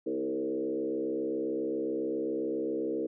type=tone with frequency modulation; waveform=sine; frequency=392 Hz; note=G4; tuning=in tune; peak=-29 dBFS; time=0.06-3.07 s; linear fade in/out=10 ms; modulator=67.4 Hz; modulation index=1.7; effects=none